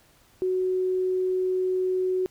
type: tone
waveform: sine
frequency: 370.6 Hz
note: F#4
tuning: 3 cents sharp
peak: -22 dBFS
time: 0.42-2.26 s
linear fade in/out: 0 ms
effects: pink hiss -59 dBFS RMS until 2.3 s